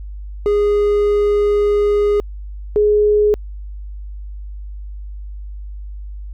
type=tone pair in turn; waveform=triangle / sine; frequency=412.6 / 418.8 Hz; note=G#4 / G#4; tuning=-11 / +15 cents; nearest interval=unison; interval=26 cents; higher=second; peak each=-10 dBFS; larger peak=neither; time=0.46-2.2 / 2.76-3.34 s; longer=first; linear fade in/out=0 ms; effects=added 50 Hz sine -27 dBFS peak until 6.33 s